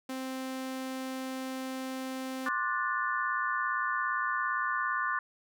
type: tone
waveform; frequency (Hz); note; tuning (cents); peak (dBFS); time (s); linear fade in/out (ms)
sawtooth; 261.6; C4; 0; -31; 0.09-2.49; 5
type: chord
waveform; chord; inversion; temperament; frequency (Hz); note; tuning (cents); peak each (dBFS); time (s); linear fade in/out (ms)
sine; D dominant seventh; third; just; 1057.2 / 1174.7 / 1468.3 / 1762; C6 / D6 / F#6 / A6; +18 / 0 / -14 / +2; -34; 2.46-5.19; 2
effects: none